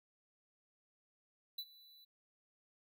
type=tone with ADSR envelope; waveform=square; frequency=3974 Hz; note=B7; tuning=10 cents sharp; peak=-39 dBFS; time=1.58-2.05 s; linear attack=6 ms; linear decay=57 ms; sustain=-21 dB; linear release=11 ms; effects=none